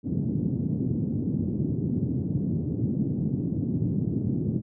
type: band-pass noise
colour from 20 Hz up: pink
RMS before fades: -27 dBFS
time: 0.03-4.62 s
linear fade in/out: 50 ms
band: 110 to 290 Hz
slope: 24 dB/octave
effects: none